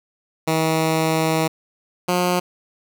10% pulse tone pair in turn, 160 / 178.97 Hz, D#3 / F3, +49 / +43 cents, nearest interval major second, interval 194 cents, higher second, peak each -9 / -9 dBFS, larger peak neither, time 0.47-1.48 / 2.08-2.4 s, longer first, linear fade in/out 10 ms, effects none

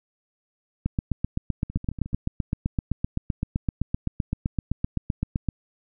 two click trains, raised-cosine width 5 ms, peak -23 / -11 dBFS, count 7 / 37, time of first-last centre 1.7-2.132 / 0.86-5.487 s, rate 13.9 / 7.78 Hz, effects none

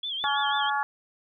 sine tone with vibrato, 3324 Hz, G#7, 1 cent sharp, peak -29 dBFS, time 0.03-0.7 s, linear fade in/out 5 ms, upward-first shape sine, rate 6.1 Hz, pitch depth 110 cents each way
harmonic tone, 282.6 Hz, C#4, 34 cents sharp, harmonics 3 / 4 / 5 / 6, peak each -27 / -30 / -31 / -32 dBFS, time 0.24-0.83 s, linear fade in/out 0 ms
effects none

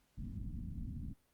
pink low-pass noise, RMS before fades -43 dBFS, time 0.17-1.14 s, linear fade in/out 20 ms, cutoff 260 Hz, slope 48 dB/octave, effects pink hiss -75 dBFS RMS until 1.33 s + Opus 48 kbps

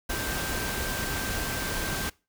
sine tone in noise, 1568 Hz, G6, in tune, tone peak -36 dBFS, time 0.09-2.1 s, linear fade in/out 10 ms, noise pink, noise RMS -31 dBFS, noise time 0.09-2.1 s, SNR -8 dB, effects noise-tail reverb RT60 0.3 s tail -23 dB re dry

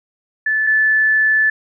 sine tone pair in turn, 1743 / 1743 Hz, A6 / A6, -17 / -17 cents, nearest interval unison, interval 0 cents, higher neither, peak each -14 / -11 dBFS, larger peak second, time 0.46-0.67 / 0.67-1.5 s, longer second, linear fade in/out 5 ms, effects none

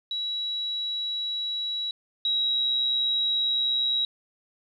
sine tone pair in turn, 3900 / 3857 Hz, B7 / B7, -23 / -42 cents, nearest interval unison, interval 19 cents, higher first, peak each -27 / -22 dBFS, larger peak second, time 0.11-1.91 / 2.25-4.05 s, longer neither, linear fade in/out 2 ms, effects 10-bit

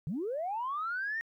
sine linear sweep, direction up, 130.81 to 1864.7 Hz, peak -31 dBFS, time 0.07-1.21 s, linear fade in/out 0 ms, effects tanh soft clip ceiling -27 dBFS + 12-bit

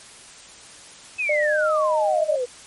sine exponential sweep, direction down, 2617 to 476.8 Hz, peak -21 dBFS, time 1.18-2.46 s, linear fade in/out 20 ms
sine tone with pitch glide, 599 to 619.1 Hz, D5 to D#5, +34 to -9 cents, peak -19 dBFS, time 1.29-2.36 s, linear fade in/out 5 ms, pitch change +57 cents, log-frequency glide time 1.44-1.68 s
effects white hiss -44 dBFS RMS until 2.66 s + MP3 48 kbps

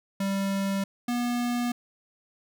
square tone pair in turn, 196 / 241.9 Hz, G3 / B3, 0 / -36 cents, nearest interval major third, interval 364 cents, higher second, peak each -26 dBFS, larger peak neither, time 0.2-0.84 / 1.08-1.72 s, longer neither, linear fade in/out 5 ms, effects none

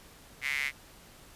square tone with high-pass filter, 70.2 Hz, C#2, 22 cents sharp, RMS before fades -32 dBFS, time 0.41-0.72 s, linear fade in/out 50 ms, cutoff 2100 Hz, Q 8.6, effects pink hiss -54 dBFS RMS until 1.35 s + resampled to 32000 Hz

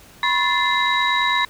sine tone cluster, 986 / 1075 / 1750 / 2072 / 3847 Hz, B5 / C6 / A6 / C7 / B7, -3 / +47 / -10 / -17 / -46 cents, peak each -22 dBFS, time 0.23-1.45 s, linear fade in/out 2 ms, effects tanh soft clip ceiling -9 dBFS + pink hiss -47 dBFS RMS until 1.49 s

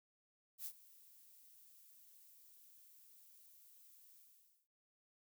violet noise with ADSR envelope, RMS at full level -44 dBFS, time 0.58-4.68 s, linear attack 75 ms, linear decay 67 ms, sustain -20 dB, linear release 520 ms, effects none

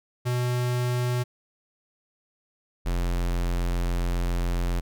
square tone pair in turn, 123.47 / 43.65 Hz, B2 / F1, 0 / 0 cents, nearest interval octave + tritone, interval 1800 cents, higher first, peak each -24 dBFS, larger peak neither, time 0.25-1.24 / 2.85-4.81 s, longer second, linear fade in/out 20 ms, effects none

